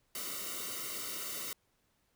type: noise with comb filter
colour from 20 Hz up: white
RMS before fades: -40 dBFS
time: 0.15-1.53 s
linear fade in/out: 2 ms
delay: 1.2 ms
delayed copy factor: -0.9
effects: pink hiss -75 dBFS RMS until 2.15 s